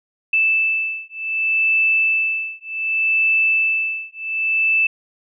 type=beating tone pair; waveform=sine; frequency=2637 / 2637.66 Hz; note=E7 / E7; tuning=0 / 0 cents; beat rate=0.66 Hz; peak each=-19 dBFS; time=0.33-4.87 s; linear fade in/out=5 ms; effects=none